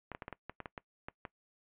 clicks, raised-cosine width 0.5 ms, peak -26 dBFS, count 11, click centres 0.117 / 0.149 / 0.222 / 0.281 / 0.327 / 0.496 / 0.603 / 0.658 / 0.778 / 1.085 / 1.252 s, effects noise-tail reverb RT60 0.1 s tail -21 dB re dry + resampled to 8000 Hz

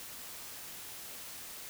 silence, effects white hiss -46 dBFS RMS until 1.69 s

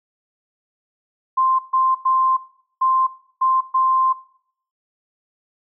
sine tone bursts at uneven times, 1046.5 Hz, C6, in tune, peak -14 dBFS, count 6, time 1.37-1.59 / 1.73-1.95 / 2.05-2.37 / 2.81-3.07 / 3.41-3.61 / 3.74-4.13 s, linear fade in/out 10 ms, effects noise-tail reverb RT60 0.6 s tail -17 dB re dry

